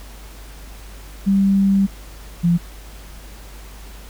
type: tone pair in turn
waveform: sine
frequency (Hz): 196 / 171.94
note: G3 / F3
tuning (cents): 0 / -27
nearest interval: major second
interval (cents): 227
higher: first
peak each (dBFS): -12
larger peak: neither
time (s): 1.26-1.87 / 2.43-2.58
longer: first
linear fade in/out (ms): 20
effects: added 50 Hz sine -36 dBFS peak until 4.09 s + pink hiss -43 dBFS RMS until 4.09 s